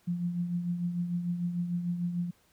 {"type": "tone with tremolo", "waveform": "sine", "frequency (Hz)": 174.61, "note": "F3", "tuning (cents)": 0, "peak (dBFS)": -26, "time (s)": [0.07, 2.31], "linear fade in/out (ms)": 10, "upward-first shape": "triangle", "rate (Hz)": 6.7, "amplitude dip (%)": 60, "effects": ["pink hiss -66 dBFS RMS until 2.52 s", "high-pass 60 Hz 12 dB/octave"]}